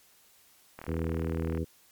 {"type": "click train", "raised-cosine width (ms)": 0.5, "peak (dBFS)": -26, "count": 32, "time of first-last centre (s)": [0.79, 1.575], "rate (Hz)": 39.5}
{"type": "harmonic tone", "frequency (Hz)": 81.6, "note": "E2", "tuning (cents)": -17, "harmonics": [1, 2, 3, 4, 5, 6], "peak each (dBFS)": [-32, -35, -37, -38, -39, -40], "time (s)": [0.87, 1.65], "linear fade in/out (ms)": 20}
{"effects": ["white hiss -61 dBFS RMS until 1.91 s", "MP3 96 kbps"]}